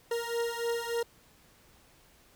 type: beating tone pair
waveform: 40% pulse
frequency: 466.2 / 469.6 Hz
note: A#4 / A#4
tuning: 0 / +13 cents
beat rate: 3.4 Hz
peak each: -32 / -33 dBFS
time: 0.11-1.03 s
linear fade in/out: 5 ms
effects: pink hiss -61 dBFS RMS until 2.35 s